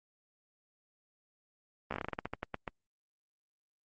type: slowing click train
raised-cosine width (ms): 0.5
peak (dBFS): -20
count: 15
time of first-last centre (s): 1.91-2.678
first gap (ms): 14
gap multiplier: 1.19
effects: Opus 24 kbps